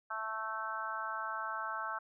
harmonic tone, 220 Hz, A3, in tune, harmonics 3 / 4 / 5 / 6 / 7, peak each -47 / -43 / -42 / -40 / -42 dBFS, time 0.1-1.99 s, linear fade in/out 10 ms, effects none

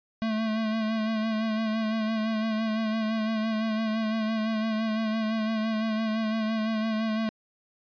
square tone with vibrato, 220 Hz, A3, in tune, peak -26 dBFS, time 0.22-7.29 s, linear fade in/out 0 ms, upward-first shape sine, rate 5.9 Hz, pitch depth 34 cents each way, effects resampled to 11025 Hz

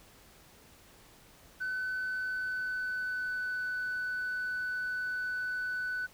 sine tone with pitch glide, 1511 to 1495.4 Hz, F#6 to F#6, +36 to +18 cents, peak -30 dBFS, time 1.6-6.07 s, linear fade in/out 20 ms, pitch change -18 cents, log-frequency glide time 2.18-3.66 s, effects tanh soft clip ceiling -30 dBFS + pink hiss -58 dBFS RMS until 6.13 s

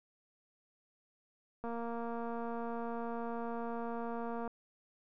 click train, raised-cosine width 1 ms, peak -28 dBFS, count 662, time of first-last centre 1.64-4.477 s, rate 233 Hz, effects none

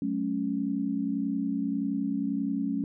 sine chord, F# minor, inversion none, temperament equal with one note detuned, 185 / 215.5 / 277.2 Hz, F#3 / A3 / C#4, 0 / -36 / 0 cents, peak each -34 / -31 / -29 dBFS, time 0.02-2.84 s, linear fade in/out 2 ms, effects none

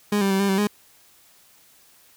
30% pulse tone with pitch steps, 206.5 / 196.3 / 192.9 / 198.9 / 192.3 / 207.1 Hz, G#3 / G3 / G3 / G3 / G3 / G#3, -10 / +3 / -28 / +25 / -33 / -5 cents, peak -16 dBFS, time 0.12-0.672 s, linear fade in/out 5 ms, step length 92 ms, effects white hiss -55 dBFS RMS until 2.16 s

